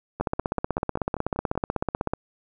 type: two click trains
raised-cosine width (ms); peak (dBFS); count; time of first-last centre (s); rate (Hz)
1; -10 / -19; 32 / 8; 0.21-2.135 / 0.2-1.554; 16.1 / 5.17
effects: none